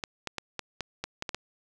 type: clicks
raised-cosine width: 0.2 ms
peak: -15 dBFS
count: 9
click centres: 0.038 / 0.273 / 0.383 / 0.593 / 0.807 / 1.04 / 1.224 / 1.292 / 1.346 s
effects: none